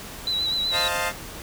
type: tone with vibrato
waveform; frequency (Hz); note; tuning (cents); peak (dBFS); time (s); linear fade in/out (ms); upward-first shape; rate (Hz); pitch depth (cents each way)
sine; 3951; B7; 0; -22; 0.27-0.88; 2; sine; 8; 39
type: chord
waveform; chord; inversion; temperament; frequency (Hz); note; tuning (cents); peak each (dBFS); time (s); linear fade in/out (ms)
15% pulse; F dominant seventh; second; equal; 523.3 / 622.3 / 698.5 / 880; C5 / Eb5 / F5 / A5; 0 / 0 / 0 / 0; -23; 0.71-1.13; 50
effects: pink hiss -38 dBFS RMS until 1.42 s